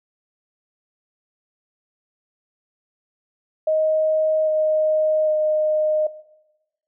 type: tone with pitch steps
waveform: sine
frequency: 626 / 621 / 616 Hz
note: D#5 / D#5 / D#5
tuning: +10 / -3 / -17 cents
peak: -16 dBFS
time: 3.67-6.07 s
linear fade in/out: 5 ms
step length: 800 ms
effects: noise-tail reverb RT60 1.0 s tail -18 dB re dry